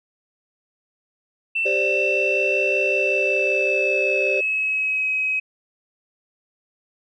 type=tone with pitch glide; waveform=sine; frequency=2678 to 2541 Hz; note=E7 to D#7; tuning=+27 to +36 cents; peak=-19 dBFS; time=1.55-5.4 s; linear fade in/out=10 ms; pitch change=-91 cents; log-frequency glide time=2.84-5.09 s
type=chord; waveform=sine; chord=G suspended fourth; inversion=none; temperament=just; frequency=392 / 522.7 / 588 Hz; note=G4 / C5 / D5; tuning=0 / -2 / +2 cents; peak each=-24 dBFS; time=1.65-4.41 s; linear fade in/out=10 ms
effects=tanh soft clip ceiling -11 dBFS